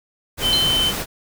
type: noise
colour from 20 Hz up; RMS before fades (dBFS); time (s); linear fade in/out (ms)
pink; -25; 0.37-1.06; 50
type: tone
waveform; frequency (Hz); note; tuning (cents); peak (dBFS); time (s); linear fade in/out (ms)
triangle; 3067; G7; -38; -15; 0.41-0.93; 50
type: tone with exponential decay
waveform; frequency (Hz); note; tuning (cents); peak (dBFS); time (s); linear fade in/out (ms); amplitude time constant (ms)
sine; 4115; C8; -30; -16; 0.53-0.8; 0; 58
effects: none